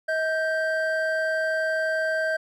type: tone pair together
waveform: triangle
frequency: 636.8 / 1568 Hz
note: D#5 / G6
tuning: +40 / 0 cents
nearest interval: octave + major third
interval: 1560 cents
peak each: -23 / -24 dBFS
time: 0.08-2.37 s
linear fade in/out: 10 ms
effects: none